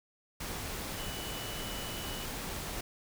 sine tone in noise, 2960 Hz, F#7, in tune, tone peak -45 dBFS, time 0.98-2.25 s, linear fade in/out 5 ms, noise pink, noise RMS -39 dBFS, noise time 0.4-2.81 s, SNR -9 dB, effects none

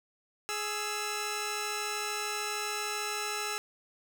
10% pulse tone pair together, 418.2 / 1327.7 Hz, G#4 / E6, +12 / +12 cents, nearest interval octave + minor sixth, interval 2000 cents, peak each -27 dBFS, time 0.49-3.58 s, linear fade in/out 0 ms, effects none

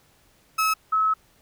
35% pulse / sine tone pair in turn, 1292 / 1292 Hz, E6 / E6, -35 / -35 cents, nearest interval unison, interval 0 cents, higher neither, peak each -18 dBFS, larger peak neither, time 0.58-0.74 / 0.92-1.14 s, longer second, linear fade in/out 10 ms, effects pink hiss -60 dBFS RMS until 1.41 s

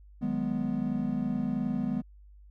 triangle chord, G# minor seventh, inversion second, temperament equal, 155.56 / 185 / 207.7 / 246.9 Hz, D#3 / F#3 / G#3 / B3, 0 / 0 / 0 / 0 cents, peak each -35 / -34 / -30 / -29 dBFS, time 0.21-2.02 s, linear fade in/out 20 ms, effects added 50 Hz sine -50 dBFS peak until 2.5 s

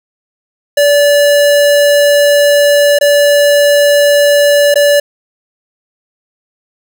square tone with dropouts, 578 Hz, D5, 28 cents flat, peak -6 dBFS, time 0.77-5 s, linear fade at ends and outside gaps 5 ms, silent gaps 2.988-3.01 / 4.742-4.756 s, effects none

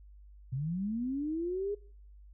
sine linear sweep, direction up, 123.47 to 416.7 Hz, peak -31 dBFS, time 0.52-1.75 s, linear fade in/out 10 ms, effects noise-tail reverb RT60 0.6 s tail -25 dB re dry + added 50 Hz sine -51 dBFS peak until 2.33 s

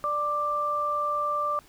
sine tone pair together, 590 / 1180 Hz, D5 / D6, +8 / +8 cents, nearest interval octave, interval 1200 cents, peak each -32 / -25 dBFS, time 0.04-1.59 s, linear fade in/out 0 ms, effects pink hiss -56 dBFS RMS until 1.68 s

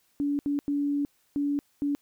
sine tone bursts at uneven times, 286.5 Hz, D4, 43 cents flat, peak -24 dBFS, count 5, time 0.2-0.39 / 0.46-0.59 / 0.68-1.05 / 1.36-1.59 / 1.82-1.95 s, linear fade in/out 0 ms, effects white hiss -68 dBFS RMS until 2.01 s

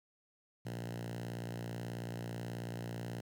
5% pulse tone with high-pass filter, 58.4 Hz, A#1, 4 cents sharp, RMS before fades -42 dBFS, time 0.65-3.21 s, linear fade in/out 10 ms, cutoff 130 Hz, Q 7.6, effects 11-bit

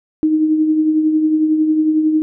sine tone with tremolo, 311.1 Hz, D#4, in tune, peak -9 dBFS, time 0.23-2.22 s, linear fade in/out 0 ms, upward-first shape triangle, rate 11 Hz, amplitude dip 50%, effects none

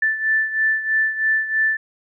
sine beating tone pair, 1760 / 1763.1 Hz, A6 / A6, 0 / +3 cents, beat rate 3.1 Hz, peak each -18 / -23 dBFS, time 0.02-1.77 s, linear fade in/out 5 ms, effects none

